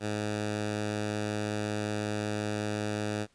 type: tone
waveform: 10% pulse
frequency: 105.4 Hz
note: G#2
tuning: 26 cents sharp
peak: -22 dBFS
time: 0-3.27 s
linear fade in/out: 50 ms
effects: pink hiss -67 dBFS RMS until 3.34 s + resampled to 22050 Hz